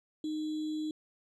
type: tone with sample-and-hold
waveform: sine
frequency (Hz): 308.3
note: D#4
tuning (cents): -16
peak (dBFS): -32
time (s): 0.24-0.91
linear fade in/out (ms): 2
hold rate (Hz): 3675
effects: low-pass 6000 Hz 12 dB/octave